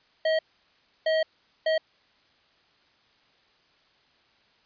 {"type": "tone bursts at uneven times", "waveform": "square", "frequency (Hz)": 636, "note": "D#5", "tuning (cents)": 38, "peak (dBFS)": -22, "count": 3, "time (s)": [[0.25, 0.39], [1.06, 1.23], [1.66, 1.78]], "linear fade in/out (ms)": 5, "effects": ["white hiss -63 dBFS RMS until 4.65 s", "resampled to 11025 Hz"]}